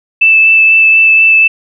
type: tone with vibrato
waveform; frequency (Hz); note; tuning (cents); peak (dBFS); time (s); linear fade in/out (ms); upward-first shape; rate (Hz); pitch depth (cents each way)
sine; 2637; E7; 0; -3; 0.21-1.48; 10; sine; 4.1; 9
effects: none